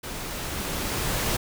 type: noise with level ramp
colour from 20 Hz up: pink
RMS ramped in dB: -35 to -25 dBFS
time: 0.03-1.37 s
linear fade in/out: 10 ms
effects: none